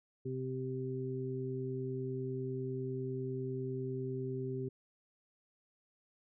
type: harmonic tone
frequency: 130 Hz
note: C3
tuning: 11 cents flat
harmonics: 1 / 2 / 3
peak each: -39 / -43 / -39 dBFS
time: 0.25-4.69 s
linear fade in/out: 10 ms
effects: none